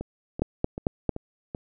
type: two click trains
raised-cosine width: 2 ms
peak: -9 / -19 dBFS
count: 4 / 5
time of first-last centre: 0.42-1.093 / 0.01-1.548 s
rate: 4.46 / 2.6 Hz
effects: none